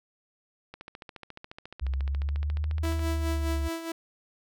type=click train; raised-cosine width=0.3 ms; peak=-26 dBFS; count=33; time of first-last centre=0.74-2.994 s; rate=14.2 Hz
type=linear two-way sweep; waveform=sine; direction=up then down; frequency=65.41 to 78.9 to 70.8 Hz; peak=-26 dBFS; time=1.81-3.69 s; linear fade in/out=20 ms; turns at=2.88 s
type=tone with tremolo; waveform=sawtooth; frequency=329.6 Hz; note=E4; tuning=in tune; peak=-26 dBFS; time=2.83-3.92 s; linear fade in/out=5 ms; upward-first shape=sine; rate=4.8 Hz; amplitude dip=60%
effects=none